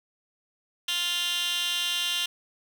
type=tone with high-pass filter; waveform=15% pulse; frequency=350 Hz; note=F4; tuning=4 cents sharp; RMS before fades=-28 dBFS; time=0.88-2.26 s; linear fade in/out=5 ms; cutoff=2800 Hz; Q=4.2; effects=none